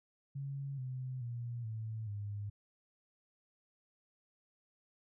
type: tone with pitch steps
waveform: sine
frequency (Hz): 138.5 / 128.48 / 119.19 / 110.56 / 102.57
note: C#3 / C3 / A#2 / A2 / G#2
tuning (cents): -1 / -31 / +39 / +9 / -21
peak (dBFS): -38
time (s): 0.35-2.5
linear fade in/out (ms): 10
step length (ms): 430
effects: none